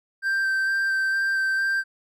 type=tone with vibrato; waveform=triangle; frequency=1568 Hz; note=G6; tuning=in tune; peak=-19 dBFS; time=0.22-1.84 s; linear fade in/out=50 ms; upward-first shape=square; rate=2.2 Hz; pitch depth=10 cents each way; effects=none